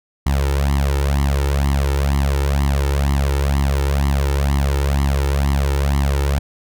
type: tone with flanger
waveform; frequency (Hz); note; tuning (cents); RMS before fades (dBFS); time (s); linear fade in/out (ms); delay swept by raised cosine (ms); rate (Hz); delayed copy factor
sawtooth; 69.7; C#2; +10; -17; 0.26-6.39; 5; 0.97 to 2.27; 2.1; +0.9
effects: none